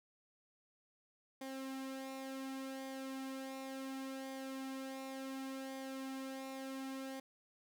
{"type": "tone with flanger", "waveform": "sawtooth", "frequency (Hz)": 266.6, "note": "C4", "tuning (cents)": 33, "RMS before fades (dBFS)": -45, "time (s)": [1.41, 7.2], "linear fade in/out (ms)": 5, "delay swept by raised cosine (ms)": [0.73, 3.13], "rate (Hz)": 0.69, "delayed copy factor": -0.55, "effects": []}